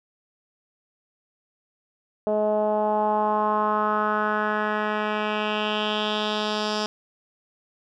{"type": "tone with low-pass filter sweep", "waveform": "10% pulse", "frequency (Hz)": 212.1, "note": "G#3", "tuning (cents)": 37, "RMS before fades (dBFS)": -24, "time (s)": [2.27, 6.86], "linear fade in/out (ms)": 0, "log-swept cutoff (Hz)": [590, 5000], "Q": 3.4, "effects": []}